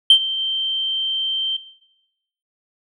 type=tone with ADSR envelope; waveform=sine; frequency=3129 Hz; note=G7; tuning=4 cents flat; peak=-3 dBFS; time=0.1-1.57 s; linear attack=3 ms; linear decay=82 ms; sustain=-15 dB; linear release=8 ms; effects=noise-tail reverb RT60 0.9 s tail -19 dB re dry + tanh soft clip ceiling -3 dBFS